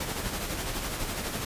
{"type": "noise with tremolo", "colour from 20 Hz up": "pink", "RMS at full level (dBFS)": -31, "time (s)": [0, 1.45], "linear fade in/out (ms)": 5, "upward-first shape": "sine", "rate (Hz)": 12, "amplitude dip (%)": 40, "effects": ["resampled to 32000 Hz"]}